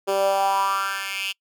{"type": "tone with high-pass filter sweep", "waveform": "10% pulse", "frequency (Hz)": 195.4, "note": "G3", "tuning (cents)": -5, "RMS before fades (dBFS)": -23, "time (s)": [0.07, 1.33], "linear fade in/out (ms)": 20, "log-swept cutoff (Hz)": [440, 2900], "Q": 4.8, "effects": ["noise-tail reverb RT60 0.1 s tail -26 dB re dry"]}